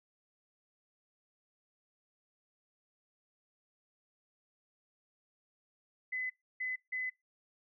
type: tone bursts at uneven times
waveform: sine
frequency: 2019 Hz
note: B6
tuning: 38 cents sharp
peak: -34 dBFS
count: 3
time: 6.12-6.3 / 6.6-6.76 / 6.92-7.1 s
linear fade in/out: 10 ms
effects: noise-tail reverb RT60 0.2 s tail -21 dB re dry